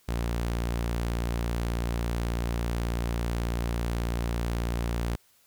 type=tone; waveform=sawtooth; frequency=58.27 Hz; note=A#1; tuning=in tune; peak=-23 dBFS; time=0.08-5.16 s; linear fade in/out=10 ms; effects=white hiss -63 dBFS RMS until 5.46 s